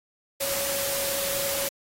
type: tone in noise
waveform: sine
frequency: 554.4 Hz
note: C#5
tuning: in tune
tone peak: -31 dBFS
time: 0.4-1.69 s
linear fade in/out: 10 ms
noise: white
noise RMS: -29 dBFS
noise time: 0.4-1.69 s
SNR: -5 dB
effects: AAC 48 kbps